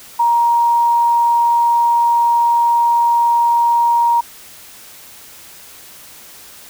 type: tone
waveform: sine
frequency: 941 Hz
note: A#5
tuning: 16 cents sharp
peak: -10 dBFS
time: 0.19-4.21 s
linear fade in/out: 10 ms
effects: white hiss -39 dBFS RMS until 6.69 s